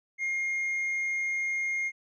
sine tone with tanh clipping, 2131 Hz, C7, 31 cents sharp, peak -28 dBFS, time 0.18-1.92 s, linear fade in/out 50 ms, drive 2 dB, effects none

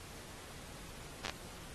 slowing click train, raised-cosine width 0.2 ms, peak -20 dBFS, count 5, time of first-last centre 1.25-1.296 s, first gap 9 ms, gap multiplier 1.17, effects pink hiss -51 dBFS RMS until 1.74 s + AAC 32 kbps

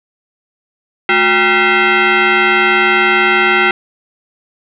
sine tone with frequency modulation, 362.9 Hz, F#4, 34 cents flat, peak -8 dBFS, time 1.09-3.71 s, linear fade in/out 2 ms, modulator 578 Hz, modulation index 4.2, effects none

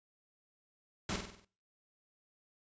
pink noise with echo, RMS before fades -36 dBFS, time 1.09-1.16 s, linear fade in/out 2 ms, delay 48 ms, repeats 6, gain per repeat -5 dB, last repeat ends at 1.448 s, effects noise-tail reverb RT60 0.4 s tail -21 dB re dry + resampled to 16000 Hz

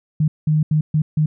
sine tone bursts at uneven times, 153.7 Hz, D#3, 21 cents flat, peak -13 dBFS, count 5, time 0.2-0.28 / 0.47-0.63 / 0.71-0.81 / 0.94-1.02 / 1.17-1.26 s, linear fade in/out 5 ms, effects none

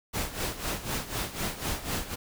pink noise with tremolo, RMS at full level -30 dBFS, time 0.13-2.16 s, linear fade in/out 20 ms, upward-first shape sine, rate 4 Hz, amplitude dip 75%, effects none

